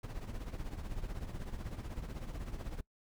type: noise with tremolo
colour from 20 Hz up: brown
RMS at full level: -38 dBFS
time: 0.03-2.81 s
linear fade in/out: 5 ms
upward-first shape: triangle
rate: 16 Hz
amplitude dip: 75%
effects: noise-tail reverb RT60 0.1 s tail -23 dB re dry